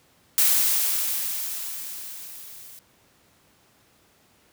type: noise with level ramp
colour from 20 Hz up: blue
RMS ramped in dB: -18 to -45 dBFS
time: 0.38-2.79 s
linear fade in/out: 0 ms
effects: pink hiss -60 dBFS RMS until 4.52 s + high-pass 80 Hz 12 dB/octave

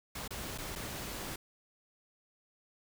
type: noise with dropouts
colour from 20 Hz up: pink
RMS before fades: -41 dBFS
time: 0.15-1.36 s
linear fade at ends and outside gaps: 5 ms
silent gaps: 0.278-0.306 / 0.578-0.583 / 0.754-0.758 s
effects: none

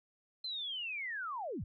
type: linear sweep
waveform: sine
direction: down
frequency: 4141 to 53.1 Hz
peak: -37 dBFS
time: 0.44-1.64 s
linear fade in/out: 5 ms
effects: none

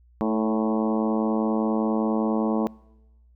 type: harmonic tone with a mistuned harmonic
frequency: 110 Hz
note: A2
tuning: in tune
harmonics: 2 / 3 / 4 / 5 / 6 / 7 / 8 / 9 / 10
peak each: -24 / -28 / -30 / -32 / -34 / -35 / -36 / -37 / -38 dBFS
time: 0.21-2.67 s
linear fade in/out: 0 ms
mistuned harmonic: 3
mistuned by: -27 cents
effects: noise-tail reverb RT60 1.0 s tail -24 dB re dry + added 60 Hz sine -53 dBFS peak until 3.35 s

